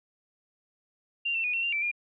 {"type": "tone with pitch steps", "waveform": "sine", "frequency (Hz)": [2777, 2690, 2464, 2715, 2780, 2330, 2414], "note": ["F7", "E7", "D#7", "F7", "F7", "D7", "D7"], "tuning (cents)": [-10, 34, -17, -50, -9, -14, 47], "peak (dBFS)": -26, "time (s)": [1.25, 1.915], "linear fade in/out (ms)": 10, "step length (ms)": 95, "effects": []}